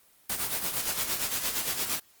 white noise with tremolo, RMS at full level -28 dBFS, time 0.29-2 s, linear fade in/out 10 ms, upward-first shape sine, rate 8.7 Hz, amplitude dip 60%, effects white hiss -61 dBFS RMS until 2.2 s + Opus 24 kbps

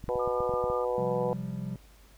clicks, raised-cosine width 5 ms, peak -27 dBFS, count 9, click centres 0.041 / 0.084 / 0.157 / 0.276 / 0.405 / 0.494 / 0.539 / 0.641 / 0.701 s
harmonic tone, 123.47 Hz, B2, in tune, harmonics 3 / 4 / 5 / 6 / 7 / 8, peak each -37 / -28 / -38 / -39 / -38 / -39 dBFS, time 0.09-1.33 s, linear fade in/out 0 ms
sine tone with tremolo, 1202 Hz, D6, 40 cents sharp, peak -33 dBFS, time 0.19-0.85 s, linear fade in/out 10 ms, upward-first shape sine, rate 5.8 Hz, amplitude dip 40%
triangle chord, C suspended fourth, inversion none, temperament equal, 130.81 / 174.61 / 196 Hz, C3 / F3 / G3, 0 / 0 / 0 cents, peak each -35 dBFS, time 0.98-1.76 s, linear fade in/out 2 ms
effects added 50 Hz sine -54 dBFS peak until 2.17 s + pink hiss -60 dBFS RMS until 2.17 s

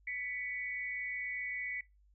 sine tone pair together, 1983 / 2238 Hz, B6 / C#7, +7 / +16 cents, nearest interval major second, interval 209 cents, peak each -39 / -39 dBFS, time 0.07-1.81 s, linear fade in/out 5 ms, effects noise-tail reverb RT60 0.2 s tail -19 dB re dry + added 50 Hz sine -63 dBFS peak until 2.14 s

